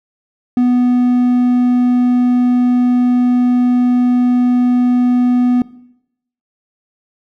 triangle tone, 246.9 Hz, B3, in tune, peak -7 dBFS, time 0.57-5.62 s, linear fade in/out 2 ms, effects noise-tail reverb RT60 0.8 s tail -19 dB re dry

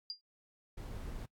sine tone with exponential decay, 4800 Hz, D8, 37 cents sharp, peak -34 dBFS, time 0.1-0.21 s, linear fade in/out 1 ms, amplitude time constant 22 ms
brown noise, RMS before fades -43 dBFS, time 0.77-1.26 s, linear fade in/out 10 ms
effects noise-tail reverb RT60 0.1 s tail -23 dB re dry + AAC 64 kbps

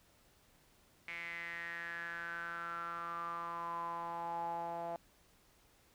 sawtooth tone with band-pass filter sweep, 169.6 Hz, E3, 50 cents sharp, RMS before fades -42 dBFS, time 1.08-4.96 s, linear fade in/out 0 ms, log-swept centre 2200 to 730 Hz, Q 8.4, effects pink hiss -68 dBFS RMS until 5.94 s

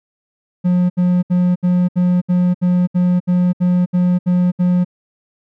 triangle tone bursts, 179 Hz, F3, 43 cents sharp, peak -9 dBFS, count 13, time 0.64-4.848 s, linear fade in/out 20 ms, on 260 ms, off 69 ms, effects none

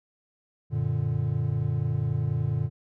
triangle chord, Gb augmented, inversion none, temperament equal, 92.5 / 116.54 / 146.83 Hz, Gb2 / Bb2 / D3, 0 / 0 / 0 cents, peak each -30 / -25 / -26 dBFS, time 0.7-2.7 s, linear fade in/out 50 ms, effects none

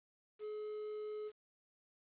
triangle tone, 424.8 Hz, G#4, 39 cents sharp, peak -39 dBFS, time 0.39-1.32 s, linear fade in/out 50 ms, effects resampled to 8000 Hz + 11-bit

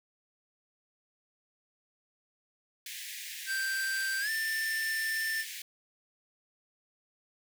pink high-pass noise, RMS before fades -42 dBFS, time 2.86-5.62 s, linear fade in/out 2 ms, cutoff 1700 Hz, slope 96 dB/octave
square tone with pitch glide, 1568 to 1780.5 Hz, G6 to A6, 0 to +20 cents, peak -31 dBFS, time 3.46-5.45 s, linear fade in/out 50 ms, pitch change +220 cents, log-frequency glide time 4.2-4.3 s
effects none

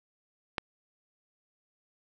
click, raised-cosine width 0.3 ms, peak -13 dBFS, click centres 0.582 s, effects none

